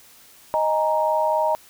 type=chord; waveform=sine; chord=D# suspended fourth; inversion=none; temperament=just; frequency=622.3 / 829.7 / 933.4 Hz; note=D#5 / G#5 / A#5; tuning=0 / -2 / +2 cents; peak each=-21 / -27 / -21 dBFS; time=0.54-1.55 s; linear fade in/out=0 ms; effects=white hiss -50 dBFS RMS until 1.69 s